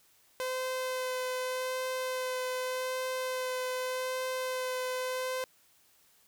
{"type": "tone with vibrato", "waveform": "sawtooth", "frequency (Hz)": 512, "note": "C5", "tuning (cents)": -38, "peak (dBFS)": -28, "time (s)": [0.4, 5.44], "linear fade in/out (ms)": 0, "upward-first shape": "sine", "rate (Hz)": 0.84, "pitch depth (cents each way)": 11, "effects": ["white hiss -65 dBFS RMS until 6.27 s"]}